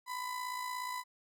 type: tone with amplitude modulation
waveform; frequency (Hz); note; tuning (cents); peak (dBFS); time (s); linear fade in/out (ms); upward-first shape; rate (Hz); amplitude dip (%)
35% pulse; 1000; B5; +21; -33; 0.06-1.04; 50; sine; 56.9; 50
effects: none